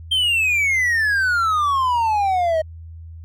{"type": "exponential sweep", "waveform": "triangle", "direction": "down", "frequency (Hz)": [3182, 622.3], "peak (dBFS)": -14, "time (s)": [0.11, 2.62], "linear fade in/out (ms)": 10, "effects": ["added 82 Hz sine -34 dBFS peak until 3.24 s"]}